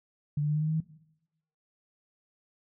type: tone with pitch steps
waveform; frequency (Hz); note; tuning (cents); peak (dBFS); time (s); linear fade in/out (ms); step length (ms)
sine; 146.5 / 148.55 / 150.62 / 152.72 / 154.85 / 157.01 / 159.21; D3 / D3 / D3 / D#3 / D#3 / D#3 / D#3; -4 / +20 / +44 / -32 / -8 / +16 / +40; -25; 0.37-0.804; 5; 62
effects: noise-tail reverb RT60 0.8 s tail -17 dB re dry

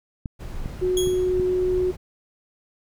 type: clicks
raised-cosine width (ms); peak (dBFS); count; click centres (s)
5; -17; 4; 0.258 / 0.659 / 1.073 / 1.398
type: noise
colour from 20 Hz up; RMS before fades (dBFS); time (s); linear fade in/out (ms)
brown; -33; 0.39-1.97; 20
type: tone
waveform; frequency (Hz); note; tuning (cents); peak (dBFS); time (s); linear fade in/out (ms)
sine; 366.4; F#4; -17; -19; 0.81-1.92; 20
type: tone with exponential decay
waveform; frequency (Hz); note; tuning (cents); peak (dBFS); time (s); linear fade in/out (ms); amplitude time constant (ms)
20% pulse; 3322; G#7; 0; -18; 0.97-1.33; 2; 78
effects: none

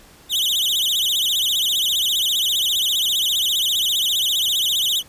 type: tone with vibrato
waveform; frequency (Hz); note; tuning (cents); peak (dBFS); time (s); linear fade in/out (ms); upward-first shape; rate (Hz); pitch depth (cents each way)
40% pulse; 3363; G#7; +21; -16; 0.29-5.03; 50; sine; 15; 230
effects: pink hiss -48 dBFS RMS until 5.08 s + resampled to 32000 Hz

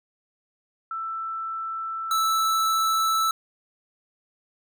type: tone pair in turn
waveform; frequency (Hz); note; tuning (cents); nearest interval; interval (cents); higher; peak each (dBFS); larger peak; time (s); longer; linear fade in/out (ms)
sine / square; 1328 / 1316.5; E6 / E6; +12 / -3; unison; 15; first; -28 / -21; second; 0.91-2.11 / 2.11-3.31; neither; 2
effects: none

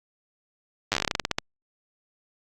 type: slowing click train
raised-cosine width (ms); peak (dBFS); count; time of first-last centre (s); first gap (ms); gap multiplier
0.2; -6; 16; 0.92-1.385; 9; 1.16
effects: Opus 48 kbps

